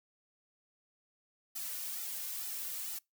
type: noise with flanger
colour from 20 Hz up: blue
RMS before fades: -40 dBFS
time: 1.55-2.99 s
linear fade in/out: 10 ms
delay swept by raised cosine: 1.8 to 3.1 ms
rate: 2.2 Hz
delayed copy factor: -0.95
effects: noise-tail reverb RT60 0.2 s tail -25 dB re dry